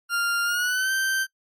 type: tone with pitch glide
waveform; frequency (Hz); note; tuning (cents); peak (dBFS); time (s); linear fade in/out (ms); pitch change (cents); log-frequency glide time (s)
40% pulse; 1396.9 to 1558.9; F6 to G6; 0 to -10; -21; 0.09-1.27; 50; +190; 0.44-0.92
effects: noise-tail reverb RT60 0.1 s tail -23 dB re dry + MP3 64 kbps